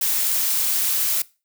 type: noise with amplitude modulation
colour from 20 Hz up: blue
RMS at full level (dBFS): -19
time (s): 0.01-1.22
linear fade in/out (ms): 5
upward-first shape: sine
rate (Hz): 288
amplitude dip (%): 45
effects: noise-tail reverb RT60 0.3 s tail -21 dB re dry